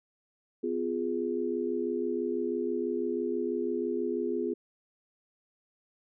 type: chord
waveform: sine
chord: F diminished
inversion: second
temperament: equal with one note detuned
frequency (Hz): 252.3 / 349.2 / 415.3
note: Cb4 / F4 / Ab4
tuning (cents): +37 / 0 / 0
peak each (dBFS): -34 / -32 / -32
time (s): 0.63-4.54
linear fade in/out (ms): 10
effects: none